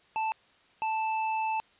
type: tone pair in turn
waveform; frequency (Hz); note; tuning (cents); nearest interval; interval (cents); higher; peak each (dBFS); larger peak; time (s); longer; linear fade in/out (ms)
square; 880 / 880; A5 / A5; 0 / 0; unison; 0; neither; -28; neither; 0.16-0.32 / 0.82-1.6; second; 0
effects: white hiss -62 dBFS RMS until 1.79 s + resampled to 8000 Hz